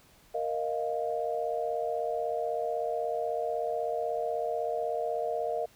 sine chord, Bb suspended fourth, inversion none, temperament equal, 466.2 / 622.3 / 698.5 Hz, Bb4 / Eb5 / F5, 0 / 0 / 0 cents, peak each -33 dBFS, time 0.34-5.66 s, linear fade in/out 10 ms, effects pink hiss -60 dBFS RMS until 5.75 s

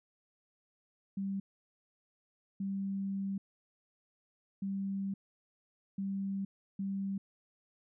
sine tone bursts at uneven times, 195.7 Hz, G3, 3 cents flat, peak -33 dBFS, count 5, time 1.17-1.4 / 2.6-3.38 / 4.62-5.14 / 5.98-6.45 / 6.79-7.18 s, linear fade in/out 5 ms, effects none

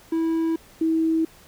triangle / sine tone pair in turn, 326.5 / 323.1 Hz, E4 / E4, -17 / -35 cents, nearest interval unison, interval 18 cents, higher first, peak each -18 dBFS, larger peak neither, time 0.12-0.56 / 0.81-1.25 s, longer neither, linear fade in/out 5 ms, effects pink hiss -51 dBFS RMS until 1.47 s

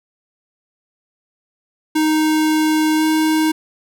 square tone with pitch glide, 311.1 to 313.6 Hz, D#4 to D#4, 0 to +14 cents, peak -14 dBFS, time 1.95-3.52 s, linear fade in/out 10 ms, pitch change +14 cents, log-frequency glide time 2.97-3.03 s, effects none

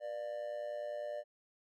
triangle tone with amplitude modulation, 594 Hz, D5, 20 cents sharp, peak -33 dBFS, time 0-1.24 s, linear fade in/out 50 ms, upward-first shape sine, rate 110 Hz, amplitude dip 70%, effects none

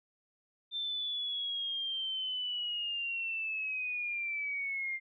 sine linear sweep, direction down, 3581 to 2100 Hz, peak -33 dBFS, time 0.71-5 s, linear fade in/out 50 ms, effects none

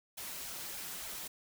white noise with flanger, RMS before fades -43 dBFS, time 0.17-1.28 s, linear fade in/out 10 ms, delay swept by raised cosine 1.2 to 6.9 ms, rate 3.4 Hz, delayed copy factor +0.7, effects none

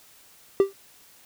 triangle tone with exponential decay, 392 Hz, G4, in tune, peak -9 dBFS, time 0.6-0.73 s, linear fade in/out 1 ms, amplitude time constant 27 ms, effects white hiss -54 dBFS RMS until 1.25 s

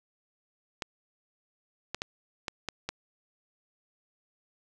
clicks, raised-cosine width 0.2 ms, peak -15 dBFS, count 6, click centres 0.822 / 1.946 / 2.019 / 2.482 / 2.687 / 2.89 s, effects none

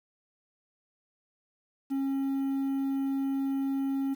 triangle tone with quantisation, 272.2 Hz, C#4, 31 cents flat, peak -25 dBFS, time 1.9-4.15 s, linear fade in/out 20 ms, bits 9, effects none

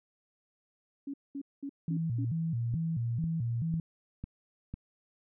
sine tone bursts, 278.9 Hz, C#4, 11 cents sharp, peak -35 dBFS, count 5, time 1.07-2.25 s, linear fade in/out 5 ms, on 68 ms, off 210 ms
sine tone with vibrato, 138.59 Hz, C#3, in tune, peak -29 dBFS, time 1.88-3.8 s, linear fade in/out 2 ms, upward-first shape square, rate 2.3 Hz, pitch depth 290 cents each way
click train, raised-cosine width 5 ms, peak -26 dBFS, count 5, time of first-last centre 2.74-4.74 s, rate 2 Hz
effects none

